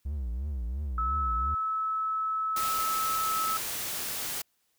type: tone with vibrato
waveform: triangle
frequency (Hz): 65.3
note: C2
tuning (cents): -3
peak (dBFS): -28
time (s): 0.05-1.55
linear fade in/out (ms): 10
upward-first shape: triangle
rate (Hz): 2.9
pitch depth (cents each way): 270
type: tone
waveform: sine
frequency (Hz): 1300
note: E6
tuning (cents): -24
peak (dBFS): -27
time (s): 0.98-3.57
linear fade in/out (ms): 2
type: noise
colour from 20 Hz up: white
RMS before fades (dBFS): -34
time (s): 2.56-4.42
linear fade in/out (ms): 5
effects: white hiss -73 dBFS RMS until 4.78 s